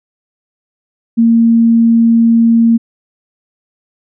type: tone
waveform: sine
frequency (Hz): 230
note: A#3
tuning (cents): -23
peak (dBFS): -5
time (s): 1.17-2.78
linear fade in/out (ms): 20
effects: none